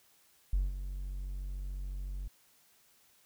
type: tone with ADSR envelope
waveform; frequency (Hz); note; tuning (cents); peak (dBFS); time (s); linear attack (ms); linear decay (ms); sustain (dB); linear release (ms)
triangle; 46.93; F#1; +25; -21; 0.53-2.28; 4; 180; -13; 4
effects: tanh soft clip ceiling -23 dBFS + white hiss -66 dBFS RMS until 3.25 s